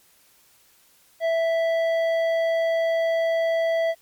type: tone with tanh clipping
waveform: sine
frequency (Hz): 659.3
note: E5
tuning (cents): 0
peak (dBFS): -21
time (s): 1.2-3.95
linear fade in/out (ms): 50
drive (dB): 10
effects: white hiss -58 dBFS RMS until 4.01 s + MP3 96 kbps